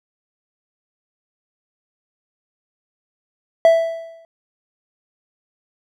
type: tone with exponential decay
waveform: triangle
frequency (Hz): 660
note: E5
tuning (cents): +2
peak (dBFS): -4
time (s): 3.65-4.25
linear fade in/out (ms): 1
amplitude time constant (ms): 130
effects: none